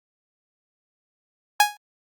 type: tone with exponential decay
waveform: sawtooth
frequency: 830 Hz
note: G#5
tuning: 1 cent flat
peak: -6 dBFS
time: 1.6-1.77 s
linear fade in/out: 2 ms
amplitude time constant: 36 ms
effects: Opus 48 kbps